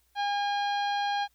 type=harmonic tone with a mistuned harmonic; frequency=812 Hz; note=G#5; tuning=39 cents flat; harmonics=1 / 2 / 3 / 4 / 5 / 6 / 7; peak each=-27 / -35 / -43 / -39 / -41 / -51 / -55 dBFS; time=0.15-1.28 s; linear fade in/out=50 ms; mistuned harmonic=5; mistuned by=+19 cents; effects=added 60 Hz sine -70 dBFS peak until 1.34 s + white hiss -70 dBFS RMS until 1.34 s